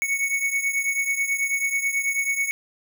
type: beating tone pair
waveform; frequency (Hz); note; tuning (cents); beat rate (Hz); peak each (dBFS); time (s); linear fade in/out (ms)
square; 2216 / 2225.2; C#7 / C#7; -1 / +6; 9.2; -24 / -28; 0.02-2.51; 0
effects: none